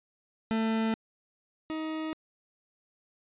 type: tone pair in turn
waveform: 40% pulse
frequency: 222.8 / 315.1 Hz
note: A3 / D#4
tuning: +22 / +22 cents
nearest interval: tritone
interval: 600 cents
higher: second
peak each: -25 / -31 dBFS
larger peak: first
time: 0.51-0.94 / 1.7-2.13 s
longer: neither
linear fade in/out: 0 ms
effects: resampled to 8000 Hz